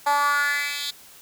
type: tone with high-pass filter sweep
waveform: 10% pulse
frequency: 287.7 Hz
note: D4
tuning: 36 cents flat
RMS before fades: -23 dBFS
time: 0.06-0.91 s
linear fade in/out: 10 ms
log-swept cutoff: 790 to 3600 Hz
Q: 4.2
effects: white hiss -48 dBFS RMS until 1.21 s